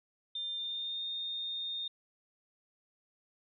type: tone with pitch glide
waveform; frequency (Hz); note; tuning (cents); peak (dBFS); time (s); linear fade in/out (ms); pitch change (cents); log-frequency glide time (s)
sine; 3600 to 3661; A7 to A#7; +39 to -32; -35; 0.35-1.88; 5; +29; 0.55-1.03
effects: none